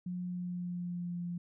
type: tone with pitch glide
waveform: sine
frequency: 179.3 to 174.3 Hz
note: F3 to F3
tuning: +46 to -3 cents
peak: -35 dBFS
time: 0.06-1.38 s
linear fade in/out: 5 ms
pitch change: -49 cents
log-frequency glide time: 0.24-1.21 s
effects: none